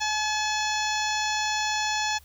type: harmonic tone with a mistuned harmonic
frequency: 854 Hz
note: G#5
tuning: 48 cents sharp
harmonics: 1 / 2 / 3 / 4 / 5 / 6 / 7 / 8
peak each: -28 / -31 / -33 / -34 / -35 / -36 / -36 / -37 dBFS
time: 0-2.19 s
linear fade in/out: 20 ms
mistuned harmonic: 6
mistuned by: +62 cents
effects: added 73 Hz sine -52 dBFS peak until 2.24 s + white hiss -58 dBFS RMS until 2.24 s